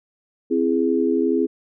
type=chord; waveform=sine; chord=C augmented; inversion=none; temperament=equal with one note detuned; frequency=261.6 / 333.5 / 415.3 Hz; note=C4 / E4 / G#4; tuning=0 / +20 / 0 cents; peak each=-21 dBFS; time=0.5-1.47 s; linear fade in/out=20 ms; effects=none